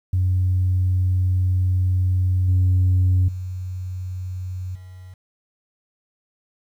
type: tone with level steps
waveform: sine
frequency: 92 Hz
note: F#2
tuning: 9 cents flat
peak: -15 / -12 / -26 / -37 dBFS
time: 0.13-5.14 s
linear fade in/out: 5 ms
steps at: 2.48 / 3.28 / 4.75 s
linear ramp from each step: 5 ms
effects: tanh soft clip ceiling -12 dBFS + 9-bit